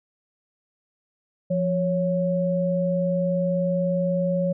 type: tone pair together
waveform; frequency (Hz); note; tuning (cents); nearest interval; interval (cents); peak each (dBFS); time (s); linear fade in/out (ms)
sine; 174.5 / 554; F3 / C#5; -1 / -1; octave + minor sixth; 2000; -23; 1.5-4.53; 10
effects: none